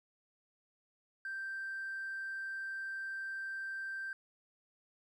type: tone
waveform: triangle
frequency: 1568 Hz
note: G6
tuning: in tune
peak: -35 dBFS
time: 1.25-4.13 s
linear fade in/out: 2 ms
effects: tanh soft clip ceiling -35 dBFS